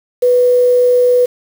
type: tone with quantisation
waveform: sine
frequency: 493.9 Hz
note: B4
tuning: in tune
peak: -7 dBFS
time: 0.22-1.26 s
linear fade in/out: 10 ms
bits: 5
effects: none